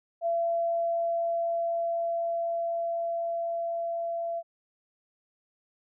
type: tone with level ramp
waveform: sine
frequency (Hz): 676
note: E5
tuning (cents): +43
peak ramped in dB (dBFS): -24 to -29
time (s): 0.21-4.43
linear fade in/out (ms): 50
effects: none